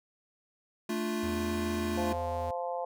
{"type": "chord", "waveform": "square", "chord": "D minor", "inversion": "second", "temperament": "equal", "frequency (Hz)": [220, 293.7, 349.2], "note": ["A3", "D4", "F4"], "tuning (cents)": [0, 0, 0], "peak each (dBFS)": [-34, -40, -35], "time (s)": [0.89, 2.13], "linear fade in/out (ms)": 5}
{"type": "tone with vibrato", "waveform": "square", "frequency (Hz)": 82.3, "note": "E2", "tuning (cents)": -2, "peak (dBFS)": -38, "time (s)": [1.23, 2.51], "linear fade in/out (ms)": 5, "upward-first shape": "sine", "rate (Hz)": 6.4, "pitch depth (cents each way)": 8}
{"type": "harmonic tone", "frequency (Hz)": 174, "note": "F3", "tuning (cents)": -6, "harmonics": [3, 4, 5, 6], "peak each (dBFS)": [-35, -36, -38, -44], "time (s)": [1.97, 2.85], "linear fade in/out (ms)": 5}
{"effects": []}